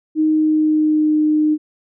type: tone with pitch glide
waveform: sine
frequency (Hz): 311.1 to 305.6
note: D#4 to D#4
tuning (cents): 0 to -31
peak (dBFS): -12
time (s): 0.15-1.58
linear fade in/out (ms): 50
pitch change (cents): -31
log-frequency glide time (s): 0.28-1.18
effects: none